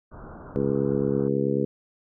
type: low-pass noise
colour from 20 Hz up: pink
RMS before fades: -42 dBFS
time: 0.11-1.29 s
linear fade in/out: 20 ms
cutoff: 1500 Hz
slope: 96 dB/octave
type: harmonic tone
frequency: 69.3 Hz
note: C#2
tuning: in tune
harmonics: 2 / 3 / 4 / 5 / 6 / 7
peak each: -29 / -28 / -29 / -30 / -27 / -29 dBFS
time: 0.56-1.65 s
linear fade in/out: 0 ms
effects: none